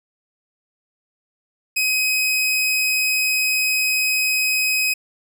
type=tone; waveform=sawtooth; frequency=2527 Hz; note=D#7; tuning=26 cents sharp; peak=-14 dBFS; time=1.76-4.94 s; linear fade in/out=10 ms; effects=none